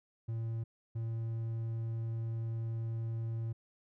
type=tone bursts at uneven times; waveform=triangle; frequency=113.8 Hz; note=A#2; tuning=41 cents flat; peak=-32 dBFS; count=2; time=0.28-0.64 / 0.95-3.53 s; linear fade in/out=10 ms; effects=none